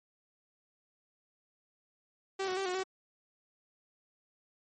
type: tone with pitch steps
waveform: sawtooth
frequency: 386.3 / 370.4 / 388.1 / 363.6 / 378.3 Hz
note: G4 / F#4 / G4 / F#4 / F#4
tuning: -25 / +2 / -17 / -30 / +38 cents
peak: -28 dBFS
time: 2.39-2.835 s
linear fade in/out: 10 ms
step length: 89 ms
effects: low-pass 11000 Hz 12 dB/octave + MP3 32 kbps